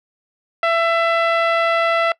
10% pulse tone with low-pass filter, 668 Hz, E5, 23 cents sharp, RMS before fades -17 dBFS, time 0.63-2.12 s, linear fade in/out 2 ms, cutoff 1800 Hz, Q 0.67, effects noise-tail reverb RT60 0.1 s tail -22 dB re dry

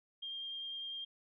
sine tone with vibrato, 3203 Hz, G7, 37 cents sharp, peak -40 dBFS, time 0.22-1.05 s, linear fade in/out 10 ms, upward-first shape sine, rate 10 Hz, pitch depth 10 cents each way, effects none

